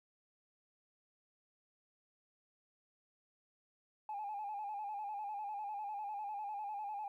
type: tone with vibrato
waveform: sine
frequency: 830.6 Hz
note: G#5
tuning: in tune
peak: -38 dBFS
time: 4.09-7.08 s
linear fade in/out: 2 ms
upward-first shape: square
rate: 10 Hz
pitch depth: 57 cents each way
effects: tanh soft clip ceiling -36 dBFS + 13-bit